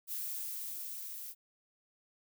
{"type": "noise with level ramp", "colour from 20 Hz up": "violet", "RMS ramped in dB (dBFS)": [-38, -45], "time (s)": [0.07, 1.35], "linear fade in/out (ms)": 50, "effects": []}